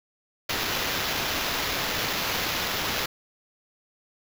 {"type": "noise with sample-and-hold", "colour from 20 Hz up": "white", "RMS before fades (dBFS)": -28, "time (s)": [0.49, 3.06], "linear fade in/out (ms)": 5, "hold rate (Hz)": 8820, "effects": []}